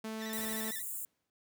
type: tone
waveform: sawtooth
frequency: 220 Hz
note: A3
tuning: in tune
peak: -34 dBFS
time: 0.04-0.71 s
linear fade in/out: 5 ms
type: tone with vibrato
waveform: 20% pulse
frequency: 1864.7 Hz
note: A#6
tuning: in tune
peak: -38 dBFS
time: 0.18-0.83 s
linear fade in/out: 50 ms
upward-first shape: square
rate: 13 Hz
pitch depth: 82 cents each way
type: high-pass noise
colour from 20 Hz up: white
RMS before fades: -40 dBFS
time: 0.33-1.05 s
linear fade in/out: 0 ms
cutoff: 7000 Hz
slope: 96 dB/octave
type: noise with exponential decay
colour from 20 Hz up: pink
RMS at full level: -46 dBFS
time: 0.38-1.3 s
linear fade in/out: 1 ms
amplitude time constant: 200 ms
effects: high-pass 100 Hz 12 dB/octave